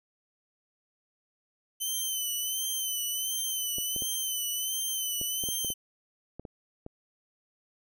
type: tone with vibrato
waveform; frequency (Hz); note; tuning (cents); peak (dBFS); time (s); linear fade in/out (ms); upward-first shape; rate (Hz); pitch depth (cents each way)
10% pulse; 3053; G7; -46; -22; 1.8-5.74; 20; sine; 1.4; 55
type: clicks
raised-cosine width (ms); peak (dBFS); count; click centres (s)
2; -27; 11; 3.784 / 3.963 / 4.022 / 5.214 / 5.438 / 5.488 / 5.647 / 5.703 / 6.396 / 6.452 / 6.864
effects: none